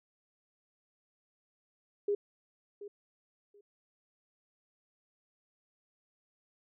sine tone with echo, 408.1 Hz, G#4, 30 cents flat, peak -27 dBFS, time 2.08-2.15 s, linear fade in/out 5 ms, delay 730 ms, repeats 2, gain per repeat -15 dB, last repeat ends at 3.61 s, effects none

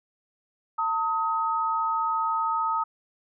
sine tone pair together, 901 / 1265.8 Hz, A5 / D#6, +41 / +29 cents, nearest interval tritone, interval 588 cents, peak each -27 / -25 dBFS, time 0.78-2.84 s, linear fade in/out 10 ms, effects none

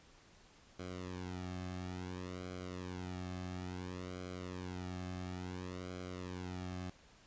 sawtooth tone with flanger, 91 Hz, F#2, 28 cents flat, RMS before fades -44 dBFS, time 0.79-6.9 s, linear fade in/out 5 ms, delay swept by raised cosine 1.1 to 2.1 ms, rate 0.58 Hz, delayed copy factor -0.85, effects pink hiss -63 dBFS RMS until 7.26 s + resampled to 16000 Hz

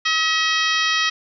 harmonic tone, 639 Hz, D#5, 46 cents sharp, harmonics 2 / 3 / 4 / 5 / 6 / 7 / 8 / 9, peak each -24 / -22 / -25 / -24 / -27 / -30 / -28 / -31 dBFS, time 0.05-1.1 s, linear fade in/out 10 ms, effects none

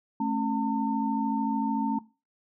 sine tone cluster, 219 / 272.5 / 904 Hz, A3 / C#4 / A5, -8 / -29 / +47 cents, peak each -29 dBFS, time 0.2-1.99 s, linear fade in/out 5 ms, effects noise-tail reverb RT60 0.3 s tail -19 dB re dry

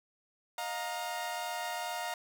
sawtooth chord, Eb suspended second, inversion none, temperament equal with one note detuned, 622.3 / 709.8 / 932.3 Hz, Eb5 / F5 / Bb5, 0 / +28 / 0 cents, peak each -40 / -34 / -35 dBFS, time 0.58-2.14 s, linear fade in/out 2 ms, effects none

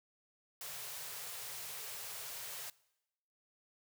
white band-stop noise, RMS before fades -45 dBFS, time 0.61-2.7 s, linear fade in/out 2 ms, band 170 to 390 Hz, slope 96 dB/octave, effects noise-tail reverb RT60 0.9 s tail -22 dB re dry + high-pass 100 Hz 12 dB/octave

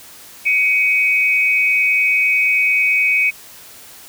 sine tone pair together, 2244 / 2515 Hz, C#7 / D#7, +21 / +18 cents, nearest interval major second, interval 197 cents, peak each -15 dBFS, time 0.45-3.31 s, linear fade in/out 20 ms, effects white hiss -40 dBFS RMS until 4.08 s

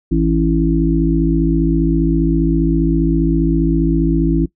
harmonic tone, 55 Hz, A1, in tune, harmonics 1 / 3 / 5 / 6, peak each -17 / -17 / -17 / -17 dBFS, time 0.11-4.46 s, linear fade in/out 10 ms, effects noise-tail reverb RT60 0.1 s tail -19 dB re dry

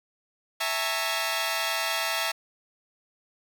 10% pulse chord, A# half-diminished seventh, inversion second, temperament equal with one note detuned, 659.3 / 830.6 / 910.5 / 1108.7 Hz, E5 / G#5 / A#5 / C#6, 0 / 0 / -41 / 0 cents, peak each -21 / -25 / -23 / -26 dBFS, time 0.6-2.32 s, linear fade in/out 10 ms, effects none

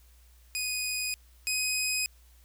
15% pulse tone pair in turn, 2489 / 2512 Hz, D#7 / D#7, 0 / +16 cents, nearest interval unison, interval 16 cents, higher second, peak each -23 / -20 dBFS, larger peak second, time 0.55-1.14 / 1.47-2.06 s, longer neither, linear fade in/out 0 ms, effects added 60 Hz sine -55 dBFS peak until 2.44 s + white hiss -64 dBFS RMS until 2.44 s

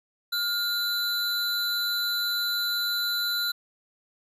square tone pair together, 1413 / 3997 Hz, F6 / B7, +20 / +20 cents, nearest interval octave + tritone, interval 1800 cents, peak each -31 / -27 dBFS, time 0.32-3.52 s, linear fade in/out 10 ms, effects resampled to 32000 Hz

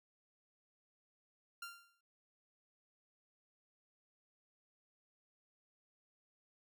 sawtooth tone with exponential decay, 1388 Hz, F6, 11 cents flat, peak -39 dBFS, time 1.62-2.01 s, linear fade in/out 5 ms, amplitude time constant 83 ms, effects none

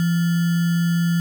sine tone with sample-and-hold, 170.1 Hz, F3, 45 cents flat, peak -16 dBFS, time 0-1.2 s, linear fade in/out 0 ms, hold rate 1575 Hz, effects none

